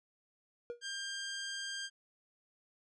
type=tone with exponential decay; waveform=triangle; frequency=477.2 Hz; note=A#4; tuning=41 cents sharp; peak=-33 dBFS; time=0.7-0.82 s; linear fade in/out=0 ms; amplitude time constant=26 ms
type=tone; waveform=15% pulse; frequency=1595 Hz; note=G6; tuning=30 cents sharp; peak=-32 dBFS; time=0.81-1.9 s; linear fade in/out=50 ms
effects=resampled to 22050 Hz